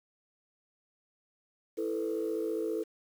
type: chord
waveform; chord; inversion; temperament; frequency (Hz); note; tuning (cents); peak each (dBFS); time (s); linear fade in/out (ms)
sine; E suspended fourth; none; just; 329.6 / 439.5 / 494.4; E4 / A4 / B4; 0 / -2 / +2; -34 / -32 / -37; 1.77-2.84; 20
effects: tanh soft clip ceiling -23 dBFS + 9-bit